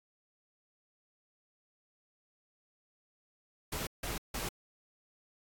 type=noise bursts; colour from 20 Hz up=pink; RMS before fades=-37 dBFS; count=3; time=3.72-4.49 s; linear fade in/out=5 ms; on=150 ms; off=160 ms; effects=AAC 64 kbps